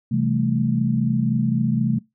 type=chord; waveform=sine; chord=A minor seventh; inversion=first; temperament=equal; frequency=130.81 / 164.81 / 196 / 220 Hz; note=C3 / E3 / G3 / A3; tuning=0 / 0 / 0 / 0 cents; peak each=-22 / -26 / -27 / -21 dBFS; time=0.11-1.99 s; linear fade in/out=10 ms; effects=noise-tail reverb RT60 0.2 s tail -23 dB re dry